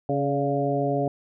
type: harmonic tone with a mistuned harmonic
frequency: 140 Hz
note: C#3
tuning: 18 cents sharp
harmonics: 1 / 2 / 3 / 4 / 5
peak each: -28 / -28 / -28 / -28 / -28 dBFS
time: 0.09-1.08 s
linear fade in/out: 2 ms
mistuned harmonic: 4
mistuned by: +38 cents
effects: none